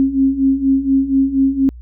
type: beating tone pair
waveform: sine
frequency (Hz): 267.1 / 271.3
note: C4 / C#4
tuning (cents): +36 / -37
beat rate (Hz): 4.2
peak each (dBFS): -17 / -13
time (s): 0-1.69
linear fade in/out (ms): 0
effects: added 60 Hz sine -32 dBFS peak until 1.81 s